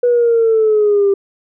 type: linear sweep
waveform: sine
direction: down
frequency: 489.9 to 392.6 Hz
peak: -8 dBFS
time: 0.03-1.14 s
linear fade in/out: 5 ms
effects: tanh soft clip ceiling -5 dBFS